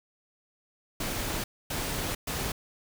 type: noise bursts at uneven times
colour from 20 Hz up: pink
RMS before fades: -32 dBFS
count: 3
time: 1-1.44 / 1.7-2.15 / 2.27-2.52 s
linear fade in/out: 5 ms
effects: none